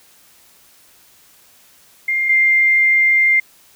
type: tone pair in turn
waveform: sine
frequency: 2112 / 2102 Hz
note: C7 / C7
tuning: +16 / +7 cents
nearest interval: unison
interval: 9 cents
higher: first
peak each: -15 / -10 dBFS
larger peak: second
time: 2.08-2.29 / 2.29-3.4 s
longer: second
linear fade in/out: 5 ms
effects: white hiss -50 dBFS RMS until 3.75 s